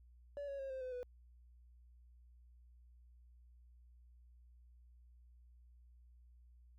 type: tone with pitch steps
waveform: triangle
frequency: 572 / 555.7 / 539.9 / 524.5 / 509.6 / 495.1 Hz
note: D5 / C#5 / C#5 / C5 / C5 / B4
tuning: -46 / +4 / -46 / +4 / -46 / +4 cents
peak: -39 dBFS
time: 0.37-1.03 s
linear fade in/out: 0 ms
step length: 110 ms
effects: tanh soft clip ceiling -36 dBFS + added 60 Hz sine -60 dBFS peak until 6.78 s